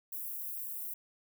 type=high-pass noise; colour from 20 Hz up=white; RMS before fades=-40 dBFS; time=0.12-0.94 s; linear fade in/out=5 ms; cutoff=12000 Hz; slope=24 dB/octave; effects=none